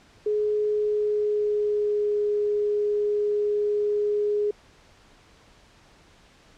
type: tone with pitch glide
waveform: sine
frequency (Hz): 421.3 to 415.7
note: G#4 to G#4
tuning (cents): +25 to +2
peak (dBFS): -21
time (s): 0.26-4.51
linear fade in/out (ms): 5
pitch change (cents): -23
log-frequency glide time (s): 0.69-2.18
effects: pink hiss -55 dBFS RMS until 6.57 s + low-pass 6000 Hz 12 dB/octave